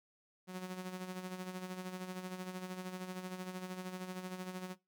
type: tone with tremolo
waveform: sawtooth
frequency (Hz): 184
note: F#3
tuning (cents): -9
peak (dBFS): -35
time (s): 0.47-4.76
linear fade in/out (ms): 50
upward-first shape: sine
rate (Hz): 13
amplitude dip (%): 55
effects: noise-tail reverb RT60 0.2 s tail -19 dB re dry